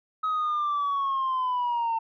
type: linear sweep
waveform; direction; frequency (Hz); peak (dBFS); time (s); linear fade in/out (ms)
sine; down; 1275 to 899; -22; 0.23-1.99; 10
effects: tanh soft clip ceiling -22 dBFS